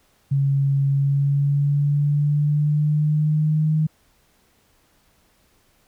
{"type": "tone with pitch glide", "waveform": "sine", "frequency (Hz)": [138.59, 155.56], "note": ["C#3", "D#3"], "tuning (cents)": [0, 0], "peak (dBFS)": -16, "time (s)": [0.31, 3.87], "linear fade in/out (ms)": 10, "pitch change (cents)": 200, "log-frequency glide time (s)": [0.89, 3.76], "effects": ["pink hiss -61 dBFS RMS until 5.87 s"]}